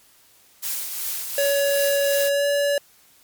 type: noise with tremolo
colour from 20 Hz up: blue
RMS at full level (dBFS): -26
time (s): 0.62-2.3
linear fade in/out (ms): 20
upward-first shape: triangle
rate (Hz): 2.7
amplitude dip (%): 45
type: tone with pitch glide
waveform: square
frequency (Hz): 563 to 571.2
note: C#5 to D5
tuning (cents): +27 to -48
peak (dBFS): -19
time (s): 1.38-2.78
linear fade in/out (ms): 2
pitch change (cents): +25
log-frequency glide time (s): 2.29-2.46
effects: white hiss -55 dBFS RMS until 3.23 s + MP3 96 kbps